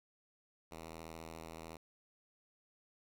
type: tone with vibrato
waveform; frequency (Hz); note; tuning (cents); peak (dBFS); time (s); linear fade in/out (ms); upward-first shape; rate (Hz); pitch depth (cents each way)
5% pulse; 81.3; E2; -23; -36; 0.71-1.77; 5; sine; 14; 30
effects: none